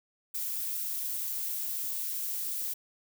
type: noise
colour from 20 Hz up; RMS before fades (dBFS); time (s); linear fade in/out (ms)
violet; -34; 0.34-2.74; 10
effects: none